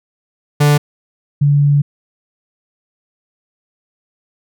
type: tone pair in turn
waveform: 45% pulse / sine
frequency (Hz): 146.7 / 143.85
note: D3 / D3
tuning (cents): -2 / -36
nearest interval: unison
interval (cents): 34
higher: first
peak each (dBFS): -8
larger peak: neither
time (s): 0.6-0.78 / 1.41-1.82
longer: second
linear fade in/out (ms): 10
effects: none